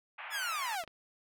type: band-pass noise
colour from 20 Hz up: white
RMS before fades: -44 dBFS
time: 0.18-0.76 s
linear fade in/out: 10 ms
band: 670 to 2700 Hz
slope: 48 dB/octave
type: linear sweep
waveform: sawtooth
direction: down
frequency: 1760 to 606 Hz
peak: -30 dBFS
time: 0.3-0.85 s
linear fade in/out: 50 ms
type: clicks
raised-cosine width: 0.3 ms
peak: -30 / -33 dBFS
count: 2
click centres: 0.838 / 0.877 s
effects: none